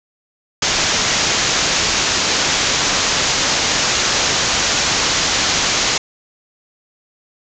white low-pass noise, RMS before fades -17 dBFS, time 0.62-5.98 s, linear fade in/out 5 ms, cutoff 7100 Hz, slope 96 dB/octave, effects none

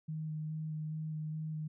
sine tone with vibrato, 155.56 Hz, D#3, in tune, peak -36 dBFS, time 0.08-1.68 s, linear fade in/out 10 ms, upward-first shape square, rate 2.4 Hz, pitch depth 11 cents each way, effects none

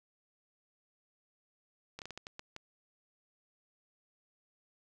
slowing click train, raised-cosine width 0.2 ms, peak -26 dBFS, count 8, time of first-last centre 1.99-2.564 s, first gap 28 ms, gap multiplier 1.35, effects none

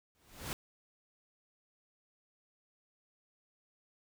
pink noise with exponential growth, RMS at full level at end -36 dBFS, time 0.15-0.53 s, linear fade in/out 0 ms, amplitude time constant 82 ms, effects none

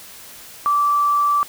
sine tone, 1163 Hz, D6, 17 cents flat, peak -14 dBFS, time 0.66-1.43 s, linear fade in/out 0 ms, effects white hiss -40 dBFS RMS until 1.48 s

